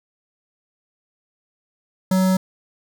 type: tone with notch filter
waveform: square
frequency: 187.2 Hz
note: F#3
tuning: 20 cents sharp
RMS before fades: -17 dBFS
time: 2.11-2.37 s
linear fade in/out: 5 ms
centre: 2600 Hz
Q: 1
effects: none